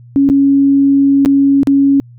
sine tone with dropouts, 277.2 Hz, C#4, in tune, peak -6 dBFS, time 0.16-2 s, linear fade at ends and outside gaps 0 ms, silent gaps 0.29-0.299 / 1.25-1.259 / 1.632-1.672 s, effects added 120 Hz sine -35 dBFS peak until 2.18 s

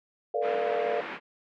sine chord, B half-diminished seventh, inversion third, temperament equal with one note detuned, 440 / 481.5 / 587.3 / 698.5 Hz, A4 / B4 / D5 / F5, 0 / -44 / 0 / 0 cents, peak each -31 dBFS, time 0.34-1.01 s, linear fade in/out 5 ms
white band-pass noise, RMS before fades -38 dBFS, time 0.41-1.2 s, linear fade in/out 50 ms, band 190 to 2300 Hz, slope 24 dB/octave
effects none

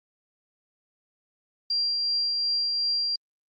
sine tone with tremolo, 4750 Hz, D8, 19 cents sharp, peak -22 dBFS, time 1.7-3.16 s, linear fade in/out 5 ms, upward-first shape triangle, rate 2.7 Hz, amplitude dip 25%, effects Opus 32 kbps

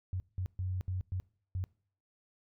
sine tone bursts at uneven times, 92.5 Hz, F#2, in tune, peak -32 dBFS, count 6, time 0.13-0.2 / 0.38-0.46 / 0.59-0.81 / 0.88-1.01 / 1.12-1.2 / 1.55-1.64 s, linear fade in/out 0 ms, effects noise-tail reverb RT60 0.5 s tail -23 dB re dry

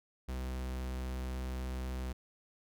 45% pulse tone, 63.9 Hz, C2, 40 cents flat, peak -36 dBFS, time 0.28-2.13 s, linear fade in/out 10 ms, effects none

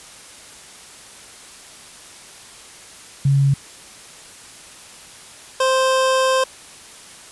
sine / 25% pulse tone pair in turn, 138.59 / 523.2 Hz, C#3 / C5, 0 / 0 cents, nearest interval octave + major seventh, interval 2300 cents, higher second, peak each -12 / -11 dBFS, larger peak second, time 3.25-3.54 / 5.6-6.44 s, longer second, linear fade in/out 5 ms, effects white hiss -41 dBFS RMS until 7.31 s + resampled to 24000 Hz

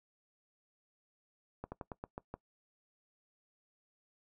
slowing click train, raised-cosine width 1 ms, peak -27 dBFS, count 7, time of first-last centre 1.64-2.34 s, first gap 80 ms, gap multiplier 1.15, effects noise-tail reverb RT60 0.1 s tail -20 dB re dry

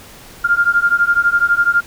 sine beating tone pair, 1396.9 / 1408.9 Hz, F6 / F6, 0 / +15 cents, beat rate 12 Hz, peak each -14 dBFS, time 0.44-1.81 s, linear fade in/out 10 ms, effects pink hiss -39 dBFS RMS until 1.86 s

